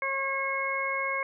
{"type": "harmonic tone", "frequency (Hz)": 543, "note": "C#5", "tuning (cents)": -36, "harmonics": [1, 2, 3, 4], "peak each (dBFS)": [-35, -32, -37, -30], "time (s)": [0.02, 1.23], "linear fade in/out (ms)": 2, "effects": []}